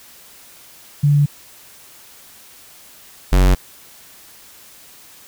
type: tone pair in turn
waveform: sine / square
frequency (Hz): 144.9 / 46.34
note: D3 / F#1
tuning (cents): -23 / +3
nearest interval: octave + minor sixth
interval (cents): 1974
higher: first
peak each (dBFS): -10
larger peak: neither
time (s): 1.03-1.26 / 3.32-3.55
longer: neither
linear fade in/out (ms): 10
effects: white hiss -44 dBFS RMS until 5.27 s